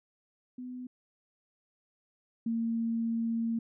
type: tone pair in turn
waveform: sine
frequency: 250.7 / 229 Hz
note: B3 / A#3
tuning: +26 / -31 cents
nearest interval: major second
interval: 157 cents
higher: first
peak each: -38 / -28 dBFS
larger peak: second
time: 0.58-0.87 / 2.46-3.59 s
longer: second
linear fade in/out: 5 ms
effects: none